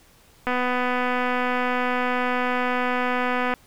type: click train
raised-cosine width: 0.5 ms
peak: -10 dBFS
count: 765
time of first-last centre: 0.47-3.538 s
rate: 249 Hz
effects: pink hiss -55 dBFS RMS until 3.66 s